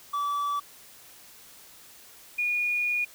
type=tone pair in turn; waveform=triangle / sine; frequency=1153 / 2443 Hz; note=D6 / D#7; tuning=-32 / -32 cents; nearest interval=octave + minor second; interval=1300 cents; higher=second; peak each=-24 dBFS; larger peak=neither; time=0.13-0.6 / 2.38-3.05 s; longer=second; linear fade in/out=10 ms; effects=white hiss -51 dBFS RMS until 3.14 s